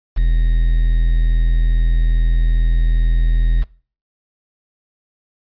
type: tone with quantisation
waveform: triangle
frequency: 41.2 Hz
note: E1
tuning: in tune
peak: -9 dBFS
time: 0.16-3.64 s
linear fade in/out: 20 ms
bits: 6
effects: noise-tail reverb RT60 0.4 s tail -21 dB re dry + resampled to 11025 Hz